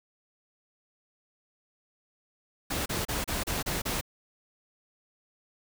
pink noise bursts, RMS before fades -31 dBFS, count 7, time 2.7-4.012 s, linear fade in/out 10 ms, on 160 ms, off 32 ms, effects none

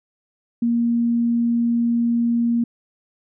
sine tone, 235 Hz, A#3, 14 cents sharp, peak -16 dBFS, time 0.62-2.64 s, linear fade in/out 5 ms, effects none

